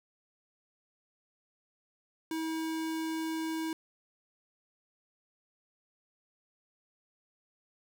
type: tone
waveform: square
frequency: 321.2 Hz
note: E4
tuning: 45 cents flat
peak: -33 dBFS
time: 2.31-3.73 s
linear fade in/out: 2 ms
effects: none